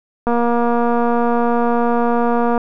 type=click train; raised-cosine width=1 ms; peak=-5 dBFS; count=548; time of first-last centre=0.27-2.578 s; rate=237 Hz; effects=none